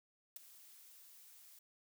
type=noise with ADSR envelope; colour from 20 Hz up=blue; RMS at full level=-44 dBFS; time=0.36-1.59 s; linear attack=3 ms; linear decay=13 ms; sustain=-16 dB; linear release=4 ms; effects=none